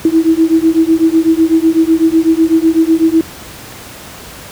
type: beating tone pair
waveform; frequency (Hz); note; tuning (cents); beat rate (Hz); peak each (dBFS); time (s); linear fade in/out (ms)
sine; 320.8 / 328.8; E4 / E4; -47 / -4; 8; -10; 0.05-3.21; 2
effects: pink hiss -31 dBFS RMS until 4.51 s + high-pass 60 Hz 12 dB/octave